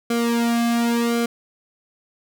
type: tone with flanger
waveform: sawtooth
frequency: 234.6 Hz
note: A#3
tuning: 11 cents sharp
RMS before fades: -20 dBFS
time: 0.1-1.26 s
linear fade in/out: 5 ms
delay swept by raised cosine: 1.1 to 2.1 ms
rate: 0.91 Hz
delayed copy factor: -0.95
effects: none